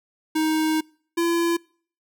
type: tone pair in turn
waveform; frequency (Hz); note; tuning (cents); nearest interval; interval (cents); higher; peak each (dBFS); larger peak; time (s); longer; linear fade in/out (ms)
square; 313.8 / 338.9; D#4 / E4; +15 / +48; minor second; 133; second; -20; neither; 0.35-0.81 / 1.17-1.57; first; 10
effects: noise-tail reverb RT60 0.5 s tail -26 dB re dry